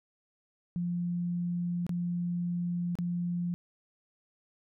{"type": "tone with dropouts", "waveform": "sine", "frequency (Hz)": 174.61, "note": "F3", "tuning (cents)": 0, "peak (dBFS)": -29, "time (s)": [0.76, 3.54], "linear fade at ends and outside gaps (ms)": 0, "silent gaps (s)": [[1.866, 1.893], [2.954, 2.987]], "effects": []}